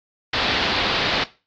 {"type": "low-pass noise", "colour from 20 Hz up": "white", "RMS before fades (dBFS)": -22, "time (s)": [0.33, 1.24], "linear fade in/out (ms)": 5, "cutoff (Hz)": 4500, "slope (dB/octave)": 48, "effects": ["noise-tail reverb RT60 0.3 s tail -17 dB re dry", "AAC 48 kbps"]}